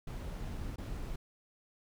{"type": "noise with dropouts", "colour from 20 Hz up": "brown", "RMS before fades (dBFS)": -40, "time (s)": [0.07, 1.16], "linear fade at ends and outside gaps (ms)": 5, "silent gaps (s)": [0.76, 0.781], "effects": []}